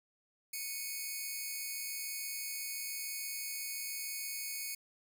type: tone pair together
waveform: 5% pulse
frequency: 2217 / 2489 Hz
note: C#7 / D#7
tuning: 0 / 0 cents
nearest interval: major second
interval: 200 cents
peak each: -29 / -35 dBFS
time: 0.53-4.75 s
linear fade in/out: 5 ms
effects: none